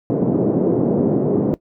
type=band-pass noise; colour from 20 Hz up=white; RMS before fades=-17 dBFS; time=0.1-1.54 s; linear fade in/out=0 ms; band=140 to 450 Hz; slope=24 dB/octave; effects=noise-tail reverb RT60 0.1 s tail -17 dB re dry